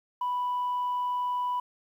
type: tone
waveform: sine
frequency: 987.8 Hz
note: B5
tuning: in tune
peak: -25 dBFS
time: 0.21-1.6 s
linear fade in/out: 5 ms
effects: tanh soft clip ceiling -24 dBFS + 10-bit